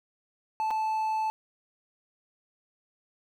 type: tone with dropouts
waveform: triangle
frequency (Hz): 874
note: A5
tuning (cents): -12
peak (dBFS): -24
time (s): 0.6-1.3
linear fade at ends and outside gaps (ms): 0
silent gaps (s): 0.706-0.71
effects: none